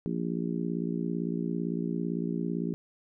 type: harmonic tone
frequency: 57.8 Hz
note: A#1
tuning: 14 cents flat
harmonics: 3 / 4 / 5 / 6 / 7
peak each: -32 / -34 / -36 / -38 / -39 dBFS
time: 0.06-2.74 s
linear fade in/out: 0 ms
effects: none